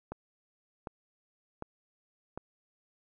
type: click train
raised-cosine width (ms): 1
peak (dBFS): -24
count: 4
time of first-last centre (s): 0.12-2.376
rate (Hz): 1.33
effects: none